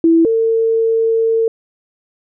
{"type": "tone pair in turn", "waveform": "sine", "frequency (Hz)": [329.9, 451.7], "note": ["E4", "A4"], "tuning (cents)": [1, 45], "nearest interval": "perfect fourth", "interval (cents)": 544, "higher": "second", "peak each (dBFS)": [-7, -11], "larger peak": "first", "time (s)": [[0.04, 0.25], [0.25, 1.48]], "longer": "second", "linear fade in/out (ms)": 2, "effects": []}